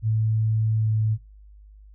sine tone with pitch glide, 110 to 109.11 Hz, A2 to A2, 0 to -14 cents, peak -19 dBFS, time 0.02-1.18 s, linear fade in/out 50 ms, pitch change -14 cents, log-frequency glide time 0.77-0.9 s, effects noise-tail reverb RT60 0.2 s tail -23 dB re dry + added 51 Hz sine -45 dBFS peak until 1.94 s

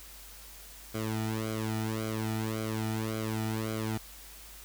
sawtooth tone with flanger, 110 Hz, A2, in tune, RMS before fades -33 dBFS, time 0.94-3.98 s, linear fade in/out 10 ms, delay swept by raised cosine 1.1 to 1.89 ms, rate 1.8 Hz, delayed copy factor -0.85, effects added 50 Hz sine -52 dBFS peak until 4.64 s + white hiss -50 dBFS RMS until 4.64 s

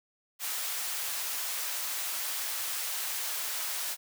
white high-pass noise, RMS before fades -34 dBFS, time 0.39-3.97 s, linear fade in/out 50 ms, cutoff 730 Hz, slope 12 dB/octave, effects none

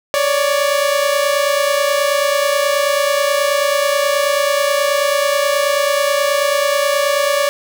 sawtooth tone pair together, 559 / 588.3 Hz, C#5 / D5, +14 / +3 cents, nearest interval minor second, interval 89 cents, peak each -12 / -13 dBFS, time 0.14-7.49 s, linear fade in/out 0 ms, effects none

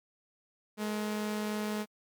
sawtooth tone pair together, 211.4 / 466.2 Hz, G#3 / A#4, +31 / 0 cents, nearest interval octave + major second, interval 1369 cents, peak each -28 / -40 dBFS, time 0.77-1.86 s, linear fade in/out 50 ms, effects MP3 96 kbps

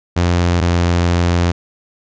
sawtooth tone pair in turn, 87.31 / 86.76 Hz, F2 / F2, 0 / -11 cents, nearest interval unison, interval 11 cents, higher first, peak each -8 dBFS, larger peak neither, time 0.16-0.61 / 0.61-1.52 s, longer second, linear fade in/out 10 ms, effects resampled to 16000 Hz

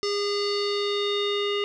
square tone with low-pass filter sweep, 407.3 Hz, G#4, 34 cents flat, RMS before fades -26 dBFS, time 0.03-1.64 s, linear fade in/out 0 ms, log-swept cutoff 5200 to 3200 Hz, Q 6.2, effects none

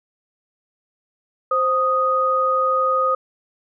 sine tone pair together, 523.2 / 1244.5 Hz, C5 / D#6, 0 / 0 cents, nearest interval octave + minor third, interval 1500 cents, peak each -21 / -17 dBFS, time 1.51-3.15 s, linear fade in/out 5 ms, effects none

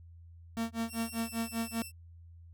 45% pulse tone with tremolo, 228.2 Hz, A#3, 37 cents flat, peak -30 dBFS, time 0.57-1.82 s, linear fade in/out 0 ms, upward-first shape sine, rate 5.1 Hz, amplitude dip 100%
5% pulse tone with pitch glide, 2727 to 2680 Hz, F7 to E7, -42 to +28 cents, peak -35 dBFS, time 0.87-1.92 s, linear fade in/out 50 ms, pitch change -30 cents, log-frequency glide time 1.13-1.24 s
effects added 84 Hz sine -50 dBFS peak until 2.53 s

